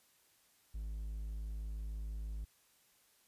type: tone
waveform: triangle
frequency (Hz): 53.1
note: G#1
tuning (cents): +39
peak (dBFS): -37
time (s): 0.74-2.45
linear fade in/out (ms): 10
effects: white hiss -70 dBFS RMS until 3.27 s + resampled to 32000 Hz